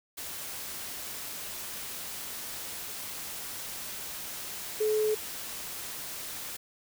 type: tone in noise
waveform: sine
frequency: 429.5 Hz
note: A4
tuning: 42 cents flat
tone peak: -24 dBFS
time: 4.8-5.15 s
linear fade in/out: 10 ms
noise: white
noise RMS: -39 dBFS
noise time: 0.17-6.57 s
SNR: +12 dB
effects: none